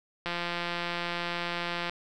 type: click train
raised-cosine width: 0.3 ms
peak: -16 dBFS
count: 284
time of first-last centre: 0.26-1.896 s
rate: 173 Hz
effects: none